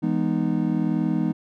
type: chord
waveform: triangle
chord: E major seventh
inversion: none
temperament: just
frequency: 164.81 / 206 / 247.2 / 309 Hz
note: E3 / G#3 / B3 / D#4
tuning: 0 / -14 / +2 / -12 cents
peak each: -24 dBFS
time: 0.02-1.33 s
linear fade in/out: 20 ms
effects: none